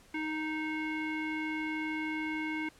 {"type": "tone with low-pass filter", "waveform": "square", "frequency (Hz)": 311.1, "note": "D#4", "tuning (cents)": 0, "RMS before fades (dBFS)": -35, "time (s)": [0.14, 2.69], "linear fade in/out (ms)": 5, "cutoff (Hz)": 2200, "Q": 4.7, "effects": ["pink hiss -60 dBFS RMS until 2.79 s", "low-pass 11000 Hz 12 dB/octave"]}